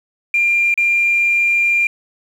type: tone with dropouts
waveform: sine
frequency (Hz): 2391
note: D7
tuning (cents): +30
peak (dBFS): -11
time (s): 0.34-1.87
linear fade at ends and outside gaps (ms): 2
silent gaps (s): 0.741-0.776
effects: tanh soft clip ceiling -7 dBFS + 7-bit